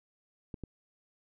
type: clicks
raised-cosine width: 3 ms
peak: -27 dBFS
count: 2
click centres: 0.542 / 0.637 s
effects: none